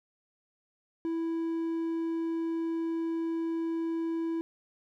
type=tone; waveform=triangle; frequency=329.6 Hz; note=E4; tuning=in tune; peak=-27 dBFS; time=1.05-4.41 s; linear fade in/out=0 ms; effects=none